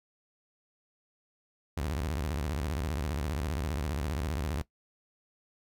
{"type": "tone with vibrato", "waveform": "sawtooth", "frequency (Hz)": 73, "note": "D2", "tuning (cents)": -10, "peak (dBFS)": -27, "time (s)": [1.77, 4.62], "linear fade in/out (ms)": 0, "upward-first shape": "square", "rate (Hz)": 15, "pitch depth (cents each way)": 230, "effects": ["noise-tail reverb RT60 0.1 s tail -18 dB re dry"]}